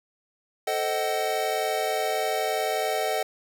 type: chord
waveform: square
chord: A diminished seventh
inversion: none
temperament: equal with one note detuned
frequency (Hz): 440 / 523.3 / 622.3 / 753.8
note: A4 / C5 / Eb5 / Gb5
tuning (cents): 0 / 0 / 0 / +32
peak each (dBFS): -31 / -35 / -30 / -29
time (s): 0.67-3.23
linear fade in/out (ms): 5
effects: none